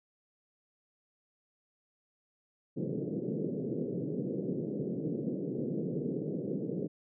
pink band-pass noise, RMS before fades -35 dBFS, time 2.76-6.88 s, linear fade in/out 20 ms, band 140 to 490 Hz, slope 48 dB/octave, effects none

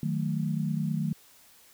sine chord, D# diminished, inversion none, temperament equal, 155.56 / 185 / 220 Hz, D#3 / F#3 / A3, 0 / 0 / 0 cents, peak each -29 / -32 / -32 dBFS, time 0.03-1.13 s, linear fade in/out 2 ms, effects white hiss -57 dBFS RMS until 1.73 s

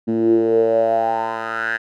10% pulse tone with band-pass filter sweep, 113.1 Hz, A2, 48 cents sharp, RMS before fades -18 dBFS, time 0.07-1.78 s, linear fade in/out 20 ms, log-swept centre 260 to 1700 Hz, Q 7.4, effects none

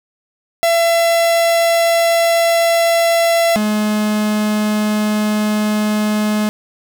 45% pulse tone pair in turn, 673 / 212 Hz, E5 / G#3, +36 / +36 cents, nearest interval octave + minor sixth, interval 2000 cents, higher first, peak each -11 / -14 dBFS, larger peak first, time 0.63-3.56 / 3.56-6.49 s, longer neither, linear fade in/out 0 ms, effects none

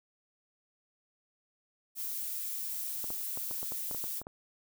violet noise, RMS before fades -37 dBFS, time 1.95-4.23 s, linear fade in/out 50 ms
clicks, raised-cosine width 1 ms, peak -29 dBFS, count 11, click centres 3.043 / 3.104 / 3.374 / 3.511 / 3.63 / 3.721 / 3.912 / 3.947 / 4.041 / 4.216 / 4.269 s
effects none

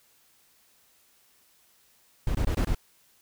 brown noise bursts, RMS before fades -25 dBFS, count 5, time 2.27-2.748 s, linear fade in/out 2 ms, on 78 ms, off 22 ms, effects white hiss -63 dBFS RMS until 3.21 s

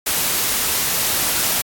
white noise, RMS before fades -19 dBFS, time 0.06-1.62 s, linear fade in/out 10 ms, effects AAC 64 kbps

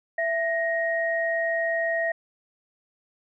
sine tone pair together, 664 / 1874.3 Hz, E5 / A#6, +12 / +9 cents, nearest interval octave + tritone, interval 1797 cents, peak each -25 / -26 dBFS, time 0.18-2.12 s, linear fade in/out 5 ms, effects none

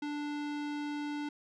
square tone with low-pass filter, 293.7 Hz, D4, in tune, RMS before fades -37 dBFS, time 0.02-1.29 s, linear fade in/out 5 ms, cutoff 4200 Hz, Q 0.84, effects none

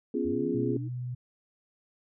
sine chord, C# dominant seventh, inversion third, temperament equal with one note detuned, 246.9 / 277.2 / 344.4 / 415.3 Hz, B3 / C#4 / E#4 / G#4, 0 / 0 / -24 / 0 cents, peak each -32 dBFS, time 0.14-0.77 s, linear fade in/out 5 ms
sine linear sweep, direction up, 70.8 to 321.9 Hz, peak -39 dBFS, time 0.24-0.89 s, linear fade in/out 20 ms
sine tone with vibrato, 124 Hz, B2, 7 cents sharp, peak -32 dBFS, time 0.54-1.15 s, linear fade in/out 10 ms, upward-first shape triangle, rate 19 Hz, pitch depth 23 cents each way
effects none

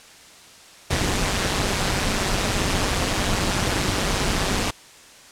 pink noise with amplitude modulation, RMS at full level -19 dBFS, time 0.9-4.71 s, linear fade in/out 10 ms, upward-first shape sine, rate 194 Hz, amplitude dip 70%, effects white hiss -46 dBFS RMS until 5.31 s + low-pass 8000 Hz 12 dB/octave

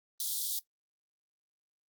white high-pass noise, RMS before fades -34 dBFS, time 0.2-0.59 s, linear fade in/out 2 ms, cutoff 3300 Hz, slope 96 dB/octave, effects noise-tail reverb RT60 0.1 s tail -17 dB re dry + Opus 32 kbps

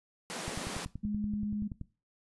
pink high-pass noise, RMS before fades -39 dBFS, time 0.3-0.85 s, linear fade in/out 0 ms, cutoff 160 Hz, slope 48 dB/octave
click train, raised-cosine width 5 ms, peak -27 dBFS, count 15, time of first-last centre 0.48-1.813 s, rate 10.5 Hz
sine tone, 208.5 Hz, G#3, 7 cents sharp, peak -31 dBFS, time 1.03-1.68 s, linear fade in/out 10 ms
effects noise-tail reverb RT60 0.3 s tail -19 dB re dry + resampled to 24000 Hz

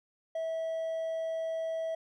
triangle tone with hard clipping, 650 Hz, E5, 24 cents flat, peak -32 dBFS, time 0.35-1.95 s, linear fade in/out 5 ms, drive 5 dB, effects none

